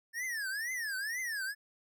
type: tone with vibrato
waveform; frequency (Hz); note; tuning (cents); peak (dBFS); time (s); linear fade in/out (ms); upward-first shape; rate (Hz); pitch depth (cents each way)
square; 1770; A6; +10; -35; 0.13-1.55; 50; triangle; 2.1; 290
effects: none